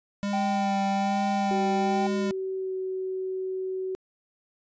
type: tone with vibrato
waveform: square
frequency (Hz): 201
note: G3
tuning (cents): +44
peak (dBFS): -27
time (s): 0.23-2.31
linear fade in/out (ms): 0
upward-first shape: sine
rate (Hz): 1.2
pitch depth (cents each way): 25
type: tone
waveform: triangle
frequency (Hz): 780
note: G5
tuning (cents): -9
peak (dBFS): -24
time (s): 0.33-2.07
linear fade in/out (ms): 5
type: tone with pitch glide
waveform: sine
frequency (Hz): 380 to 376.1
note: F#4 to F#4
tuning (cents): +46 to +28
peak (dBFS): -28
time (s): 1.51-3.95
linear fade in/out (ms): 0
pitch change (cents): -18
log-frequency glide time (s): 2.56-2.74
effects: resampled to 16000 Hz